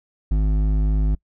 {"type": "tone with hard clipping", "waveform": "sine", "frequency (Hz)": 51.91, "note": "G#1", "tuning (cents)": 0, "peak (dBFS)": -18, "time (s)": [0.31, 1.15], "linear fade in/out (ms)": 5, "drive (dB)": 10, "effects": ["noise-tail reverb RT60 0.1 s tail -24 dB re dry"]}